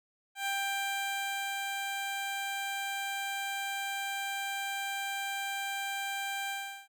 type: tone with ADSR envelope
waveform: 15% pulse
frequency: 790 Hz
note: G5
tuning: 13 cents sharp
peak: -24 dBFS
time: 0.35-6.88 s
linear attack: 110 ms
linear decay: 1100 ms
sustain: -3 dB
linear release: 380 ms
effects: none